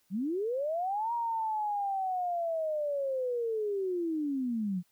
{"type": "linear two-way sweep", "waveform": "sine", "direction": "up then down", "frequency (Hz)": [171.5, 950, 171.5], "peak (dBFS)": -29, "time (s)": [0.1, 4.83], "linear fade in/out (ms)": 50, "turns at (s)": 1.13, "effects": ["white hiss -71 dBFS RMS until 4.91 s"]}